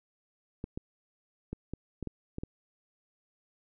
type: clicks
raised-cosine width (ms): 3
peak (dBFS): -23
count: 8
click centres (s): 0.641 / 0.775 / 1.53 / 1.736 / 2.027 / 2.073 / 2.384 / 2.435
effects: none